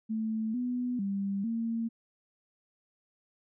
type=tone with pitch steps; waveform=sine; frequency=220.3 / 247.2 / 197.8 / 228.6 Hz; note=A3 / B3 / G3 / A#3; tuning=+2 / +2 / +16 / -34 cents; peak=-29 dBFS; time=0.09-1.89 s; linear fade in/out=20 ms; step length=450 ms; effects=none